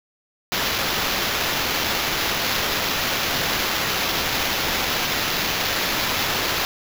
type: noise with sample-and-hold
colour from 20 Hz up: violet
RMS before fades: -23 dBFS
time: 0.52-6.65 s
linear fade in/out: 0 ms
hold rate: 8820 Hz
effects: none

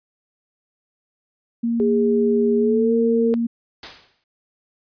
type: tone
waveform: sine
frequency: 233.1 Hz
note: A#3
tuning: in tune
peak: -18 dBFS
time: 1.63-3.47 s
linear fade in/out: 10 ms
type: tone with pitch glide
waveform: sine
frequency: 410 to 457.6 Hz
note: G#4 to A#4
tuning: -22 to -32 cents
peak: -17 dBFS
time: 1.8-3.34 s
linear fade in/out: 0 ms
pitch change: +190 cents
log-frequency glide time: 2.57-2.93 s
type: noise with exponential decay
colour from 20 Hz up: white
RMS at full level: -30 dBFS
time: 3.83-4.24 s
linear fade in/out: 2 ms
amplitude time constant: 89 ms
effects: resampled to 11025 Hz

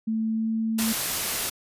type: tone with pitch glide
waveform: sine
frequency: 221.5 to 223 Hz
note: A3 to A3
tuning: +12 to +23 cents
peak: -23 dBFS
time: 0.07-0.93 s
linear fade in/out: 10 ms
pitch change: +11 cents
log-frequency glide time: 0.3-0.5 s
type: noise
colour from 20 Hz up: white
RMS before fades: -27 dBFS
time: 0.78-1.5 s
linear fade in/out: 10 ms
effects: resampled to 32000 Hz

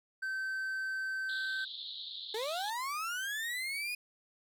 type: tone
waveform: triangle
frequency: 1545 Hz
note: G6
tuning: 26 cents flat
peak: -32 dBFS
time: 0.22-1.65 s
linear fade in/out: 10 ms
type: band-pass noise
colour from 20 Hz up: pink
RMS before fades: -44 dBFS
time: 1.29-2.7 s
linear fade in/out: 2 ms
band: 3400 to 4200 Hz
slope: 96 dB/octave
type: linear sweep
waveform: 35% pulse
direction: up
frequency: 413.2 to 2489 Hz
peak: -33 dBFS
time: 2.34-3.95 s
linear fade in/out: 5 ms
effects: none

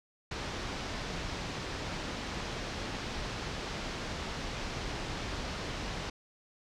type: low-pass noise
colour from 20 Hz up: pink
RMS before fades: -38 dBFS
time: 0.31-6.1 s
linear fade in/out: 5 ms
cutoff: 5800 Hz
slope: 24 dB/octave
effects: none

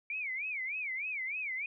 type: tone with vibrato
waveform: sine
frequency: 2280 Hz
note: C#7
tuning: 48 cents sharp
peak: -34 dBFS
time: 0.1-1.66 s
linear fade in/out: 2 ms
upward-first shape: sine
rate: 3.3 Hz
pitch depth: 210 cents each way
effects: none

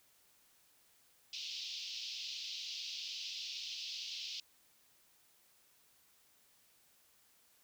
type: band-pass noise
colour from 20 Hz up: white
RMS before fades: -44 dBFS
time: 1.33-4.4 s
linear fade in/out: 2 ms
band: 2700 to 5400 Hz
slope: 48 dB/octave
effects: white hiss -69 dBFS RMS until 7.63 s

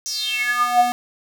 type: tone with high-pass filter sweep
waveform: square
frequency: 243.9 Hz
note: B3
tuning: 21 cents flat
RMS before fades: -20 dBFS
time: 0.06-0.92 s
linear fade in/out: 0 ms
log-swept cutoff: 6100 to 500 Hz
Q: 8.4
effects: none

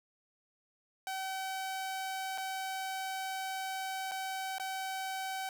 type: tone with dropouts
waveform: sawtooth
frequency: 764 Hz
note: G5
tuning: 45 cents flat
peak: -32 dBFS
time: 1.07-5.49 s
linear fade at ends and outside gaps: 1 ms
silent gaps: 2.377-2.381 / 4.113-4.118 / 4.583-4.598 s
effects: none

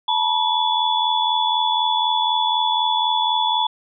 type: tone cluster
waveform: sine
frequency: 878 / 962 / 3426 Hz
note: A5 / B5 / A7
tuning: -4 / -46 / -47 cents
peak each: -21 dBFS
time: 0.08-3.67 s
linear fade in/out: 5 ms
effects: none

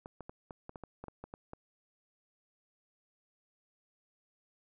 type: clicks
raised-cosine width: 1 ms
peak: -30 dBFS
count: 12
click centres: 0.059 / 0.207 / 0.295 / 0.508 / 0.694 / 0.758 / 0.837 / 1.04 / 1.083 / 1.24 / 1.339 / 1.534 s
effects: none

